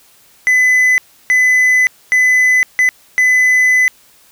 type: tone bursts at uneven times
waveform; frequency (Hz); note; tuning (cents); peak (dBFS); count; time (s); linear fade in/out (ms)
triangle; 2009; B6; +29; -6; 5; 0.47-0.98 / 1.3-1.87 / 2.12-2.63 / 2.79-2.89 / 3.18-3.88; 0
effects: white hiss -48 dBFS RMS until 4.31 s